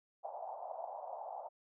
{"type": "band-pass noise", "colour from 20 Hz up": "pink", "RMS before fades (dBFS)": -45, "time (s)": [0.23, 1.49], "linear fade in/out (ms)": 20, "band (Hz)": [640, 840], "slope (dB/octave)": 48, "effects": []}